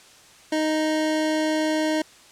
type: tone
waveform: 25% pulse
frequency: 311.1 Hz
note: D#4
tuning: in tune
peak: -17 dBFS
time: 0.52-2.02 s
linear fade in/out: 5 ms
effects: white hiss -50 dBFS RMS until 2.31 s + low-pass 8000 Hz 12 dB/octave